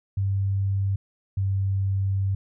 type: tone pair in turn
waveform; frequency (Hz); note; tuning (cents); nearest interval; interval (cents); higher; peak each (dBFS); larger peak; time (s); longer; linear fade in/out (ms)
sine; 98 / 97.27; G2 / G2; 0 / -13; unison; 13; first; -21; neither; 0.17-0.96 / 1.37-2.35; second; 5
effects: none